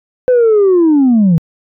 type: linear sweep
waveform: sine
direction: down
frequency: 512 to 155.2 Hz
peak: -4 dBFS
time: 0.28-1.38 s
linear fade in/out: 0 ms
effects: tanh soft clip ceiling -4 dBFS